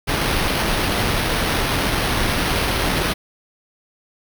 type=noise with sample-and-hold; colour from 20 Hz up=pink; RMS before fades=-20 dBFS; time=0.07-3.14 s; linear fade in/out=20 ms; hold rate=7350 Hz; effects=none